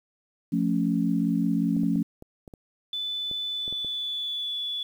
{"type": "chord", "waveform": "sine", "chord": "F augmented", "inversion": "none", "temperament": "equal", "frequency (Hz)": [174.61, 220, 277.2], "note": ["F3", "A3", "C#4"], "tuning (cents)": [0, 0, 0], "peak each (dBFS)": -26, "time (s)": [0.52, 2.03], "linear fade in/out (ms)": 10}
{"type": "clicks", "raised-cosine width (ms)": 2, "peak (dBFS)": -29, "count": 10, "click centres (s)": [1.766, 1.834, 1.958, 2.224, 2.478, 2.538, 3.313, 3.679, 3.726, 3.847]}
{"type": "tone with pitch glide", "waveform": "sine", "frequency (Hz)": [3497, 3435], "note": ["A7", "A7"], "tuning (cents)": [-11, -42], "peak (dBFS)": -28, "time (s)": [2.93, 4.83], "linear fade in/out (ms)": 2, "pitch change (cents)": -31, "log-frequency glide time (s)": [3.47, 4.59]}
{"effects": ["9-bit"]}